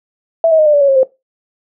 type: tone with pitch steps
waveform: sine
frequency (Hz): 659.3 / 637.9 / 617.3 / 597.3 / 577.9 / 559.2 / 541.1 / 523.6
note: E5 / D#5 / D#5 / D5 / D5 / C#5 / C#5 / C5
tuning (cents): 0 / +43 / -14 / +29 / -28 / +15 / -42 / +1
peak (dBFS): -6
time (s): 0.44-1.032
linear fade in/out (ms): 2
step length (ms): 74
effects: noise-tail reverb RT60 0.2 s tail -18 dB re dry